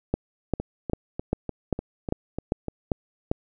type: two click trains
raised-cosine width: 2 ms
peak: -9 / -16 dBFS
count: 9 / 8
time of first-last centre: 0.14-3.315 / 0.6-2.683 s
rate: 2.52 / 3.36 Hz
effects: none